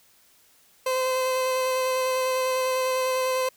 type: tone with vibrato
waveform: 30% pulse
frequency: 516 Hz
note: C5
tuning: 24 cents flat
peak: -20 dBFS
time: 0.86-3.49 s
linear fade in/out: 5 ms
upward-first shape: square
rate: 10 Hz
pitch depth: 9 cents each way
effects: white hiss -59 dBFS RMS until 3.56 s